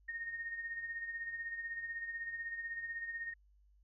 sine tone with tremolo, 1848 Hz, A#6, 16 cents flat, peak -37 dBFS, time 0.08-3.34 s, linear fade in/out 10 ms, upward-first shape sine, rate 16 Hz, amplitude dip 55%, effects added 50 Hz sine -64 dBFS peak until 3.83 s

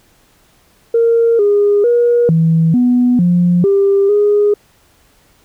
sine tone with pitch steps, 462.6 / 409.1 / 477.9 / 163 / 246.4 / 176 / 396.3 / 413.2 Hz, A#4 / G#4 / A#4 / E3 / B3 / F3 / G4 / G#4, -13 / -26 / +43 / -19 / -4 / +14 / +19 / -9 cents, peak -7 dBFS, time 0.94-4.54 s, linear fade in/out 5 ms, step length 450 ms, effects tanh soft clip ceiling -3 dBFS + pink hiss -52 dBFS RMS until 5.44 s

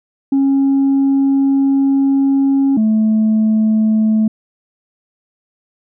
sine tone pair in turn, 273.6 / 217.8 Hz, C#4 / A3, -23 / -17 cents, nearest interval major third, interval 394 cents, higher first, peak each -8 dBFS, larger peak neither, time 0.32-2.77 / 2.77-4.28 s, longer first, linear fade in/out 5 ms, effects tanh soft clip ceiling -8 dBFS

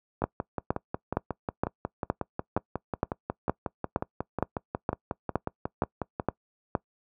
two click trains, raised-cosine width 1 ms, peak -10 / -15 dBFS, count 15 / 34, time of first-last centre 0.24-6.752 / 0.22-6.198 s, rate 2.15 / 5.52 Hz, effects noise-tail reverb RT60 0.1 s tail -23 dB re dry + high-pass 60 Hz 12 dB/octave

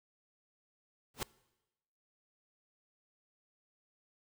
pink noise with exponential growth, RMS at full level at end -31 dBFS, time 1.14-1.23 s, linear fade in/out 2 ms, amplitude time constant 18 ms, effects noise-tail reverb RT60 1.0 s tail -22 dB re dry

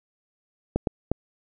clicks, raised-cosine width 2 ms, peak -9 dBFS, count 3, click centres 0.76 / 0.872 / 1.116 s, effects none

